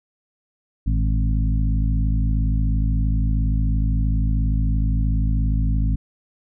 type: harmonic tone with a mistuned harmonic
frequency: 53 Hz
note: G#1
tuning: 36 cents sharp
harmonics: 1 / 2 / 3 / 4 / 5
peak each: -18 / -24 / -28 / -30 / -32 dBFS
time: 0.86-5.96 s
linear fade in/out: 10 ms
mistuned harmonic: 2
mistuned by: +65 cents
effects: none